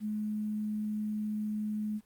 sine tone with quantisation, 212.5 Hz, G#3, 40 cents sharp, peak -31 dBFS, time 0-2.01 s, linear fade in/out 50 ms, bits 10, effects pink hiss -69 dBFS RMS until 2.05 s + Opus 32 kbps

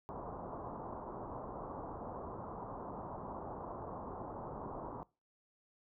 white low-pass noise, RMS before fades -45 dBFS, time 0.09-5.03 s, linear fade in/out 0 ms, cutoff 1100 Hz, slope 48 dB/octave, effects noise-tail reverb RT60 0.3 s tail -22 dB re dry

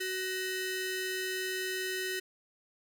sawtooth ring-modulated tone, 1123 Hz, C#6, 22 cents sharp, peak -26 dBFS, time 0-2.2 s, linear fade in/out 10 ms, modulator 749 Hz, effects none

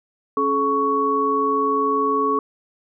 sine tone cluster, 276 / 428.7 / 1115 Hz, C#4 / A4 / C#6, -7 / -45 / +10 cents, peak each -25 / -22 / -19 dBFS, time 0.37-2.39 s, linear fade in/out 2 ms, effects none

